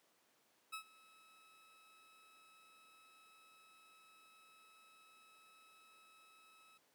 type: tone with ADSR envelope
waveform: 20% pulse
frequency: 1295 Hz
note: E6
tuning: 31 cents flat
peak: -37 dBFS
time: 0.72-6.78 s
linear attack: 18 ms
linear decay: 91 ms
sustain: -22 dB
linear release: 8 ms
effects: pink hiss -74 dBFS RMS until 6.94 s + high-pass 300 Hz 12 dB/octave